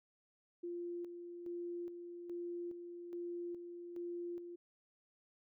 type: tone with tremolo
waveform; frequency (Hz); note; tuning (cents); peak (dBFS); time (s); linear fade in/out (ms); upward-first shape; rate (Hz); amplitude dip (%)
sine; 347.5; F4; -9; -40; 0.63-4.56; 10; square; 1.2; 50
effects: none